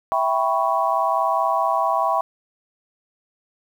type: chord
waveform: sine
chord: C# half-diminished seventh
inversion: first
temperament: equal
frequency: 659.3 / 784 / 987.8 / 1108.7 Hz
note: E5 / G5 / B5 / C#6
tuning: 0 / 0 / 0 / 0 cents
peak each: -23 dBFS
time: 0.12-2.21 s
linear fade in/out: 0 ms
effects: 8-bit